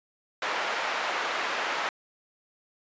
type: band-pass noise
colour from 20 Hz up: white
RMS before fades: -30 dBFS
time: 0.42-1.89 s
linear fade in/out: 2 ms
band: 580 to 1800 Hz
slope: 12 dB/octave
effects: resampled to 16000 Hz

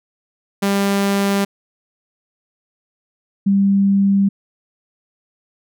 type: tone pair in turn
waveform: sawtooth / sine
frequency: 198.8 / 197.54 Hz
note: G3 / G3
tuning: +25 / +14 cents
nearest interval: unison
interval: 11 cents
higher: first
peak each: -11 dBFS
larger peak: neither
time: 0.62-1.45 / 3.46-4.29 s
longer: neither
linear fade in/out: 10 ms
effects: none

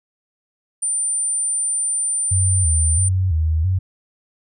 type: tone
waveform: sine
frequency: 9140 Hz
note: D9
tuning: 48 cents flat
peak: -18 dBFS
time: 0.82-3.09 s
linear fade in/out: 10 ms
type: tone with vibrato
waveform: sine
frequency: 86 Hz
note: F2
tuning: 26 cents flat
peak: -15 dBFS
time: 2.31-3.79 s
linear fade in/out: 10 ms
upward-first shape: square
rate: 1.5 Hz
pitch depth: 140 cents each way
effects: none

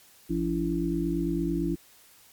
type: harmonic tone with a mistuned harmonic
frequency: 57.1 Hz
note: A#1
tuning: 35 cents flat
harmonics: 1 / 3 / 5 / 6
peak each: -34 / -30 / -30 / -29 dBFS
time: 0.29-1.76 s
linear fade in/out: 20 ms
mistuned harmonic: 6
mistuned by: -42 cents
effects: white hiss -56 dBFS RMS until 2.32 s + MP3 96 kbps

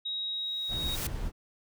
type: tone with pitch glide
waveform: sine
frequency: 3801 to 3779 Hz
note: A#7 to A#7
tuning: +33 to +23 cents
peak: -31 dBFS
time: 0.05-0.96 s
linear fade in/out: 10 ms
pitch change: -10 cents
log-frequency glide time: 0.57-0.75 s
type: noise with exponential growth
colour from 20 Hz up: white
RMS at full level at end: -33 dBFS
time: 0.33-1.07 s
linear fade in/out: 5 ms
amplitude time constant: 160 ms
type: noise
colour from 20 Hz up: brown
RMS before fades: -35 dBFS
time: 0.68-1.32 s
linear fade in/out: 50 ms
effects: none

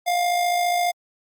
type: tone with amplitude modulation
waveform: square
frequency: 705 Hz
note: F5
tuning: 16 cents sharp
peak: -18 dBFS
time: 0.06-0.92 s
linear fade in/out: 20 ms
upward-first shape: sine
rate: 54.7 Hz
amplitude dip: 40%
effects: Opus 48 kbps

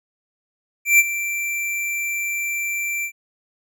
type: tone with ADSR envelope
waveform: square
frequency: 2349 Hz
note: D7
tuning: in tune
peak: -9 dBFS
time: 0.85-3.12 s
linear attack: 140 ms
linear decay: 36 ms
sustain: -14 dB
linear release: 81 ms
effects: none

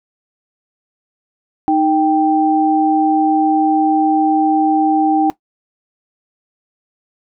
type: tone pair together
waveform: sine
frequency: 311.1 / 784 Hz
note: D#4 / G5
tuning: 0 / 0 cents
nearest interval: octave + major third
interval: 1600 cents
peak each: -13 dBFS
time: 1.68-5.3 s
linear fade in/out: 0 ms
effects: noise-tail reverb RT60 0.1 s tail -17 dB re dry

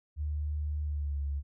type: tone with pitch glide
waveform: sine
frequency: 74.7 to 70.79 Hz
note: D2 to C#2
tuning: +30 to +37 cents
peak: -30 dBFS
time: 0.16-1.43 s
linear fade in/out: 50 ms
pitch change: -93 cents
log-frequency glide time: 0.84-1.2 s
effects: none

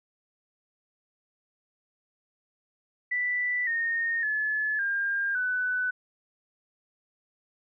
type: tone with pitch steps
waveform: sine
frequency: 1975.5 / 1843.2 / 1719.8 / 1604.6 / 1497.1 Hz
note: B6 / A#6 / A6 / G6 / F#6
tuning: 0 / -20 / -40 / +40 / +20 cents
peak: -25 dBFS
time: 3.11-5.91 s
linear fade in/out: 10 ms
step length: 560 ms
effects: none

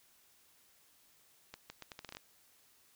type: accelerating click train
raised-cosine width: 0.2 ms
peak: -28 dBFS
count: 10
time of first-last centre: 1.54-2.169 s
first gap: 160 ms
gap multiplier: 0.77
effects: white hiss -67 dBFS RMS until 2.95 s

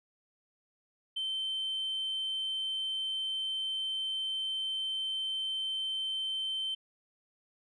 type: tone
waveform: sine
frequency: 3097 Hz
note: G7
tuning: 22 cents flat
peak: -30 dBFS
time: 1.16-6.75 s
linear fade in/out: 10 ms
effects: tanh soft clip ceiling -29 dBFS

